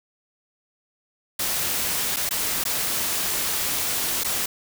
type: noise with dropouts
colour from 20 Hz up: white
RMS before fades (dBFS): -25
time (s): 1.39-4.46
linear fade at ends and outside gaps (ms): 5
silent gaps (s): 2.162-2.167 / 2.292-2.308 / 2.639-2.652 / 4.236-4.245
effects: none